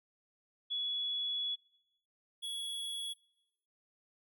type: tone pair in turn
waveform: sine / square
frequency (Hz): 3388 / 3363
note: G#7 / G#7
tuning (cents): +34 / +21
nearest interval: unison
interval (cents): 13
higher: first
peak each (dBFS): -33 / -38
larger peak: first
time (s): 0.7-1.56 / 2.42-3.14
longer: first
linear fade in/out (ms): 20
effects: noise-tail reverb RT60 1.0 s tail -24 dB re dry